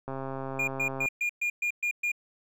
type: click train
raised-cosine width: 1 ms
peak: -22 dBFS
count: 132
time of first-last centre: 0.08-1.058 s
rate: 134 Hz
type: tone bursts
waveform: triangle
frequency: 2421 Hz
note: D#7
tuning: 48 cents flat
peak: -24 dBFS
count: 8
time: 0.59-2.118 s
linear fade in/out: 5 ms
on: 86 ms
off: 120 ms
effects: none